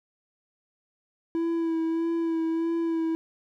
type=tone with vibrato; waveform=triangle; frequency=329.6 Hz; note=E4; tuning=in tune; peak=-22 dBFS; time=1.35-3.15 s; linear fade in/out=0 ms; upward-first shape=sine; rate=1.6 Hz; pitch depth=24 cents each way; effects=none